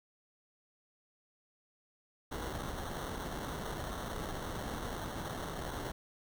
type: noise with sample-and-hold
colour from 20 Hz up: pink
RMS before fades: -40 dBFS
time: 2.31-5.92 s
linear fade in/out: 10 ms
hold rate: 2450 Hz
effects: none